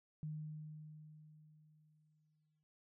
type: tone with exponential decay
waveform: sine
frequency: 153.5 Hz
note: D#3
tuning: 23 cents flat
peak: -40 dBFS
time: 0.23-2.63 s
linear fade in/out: 0 ms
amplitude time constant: 520 ms
effects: none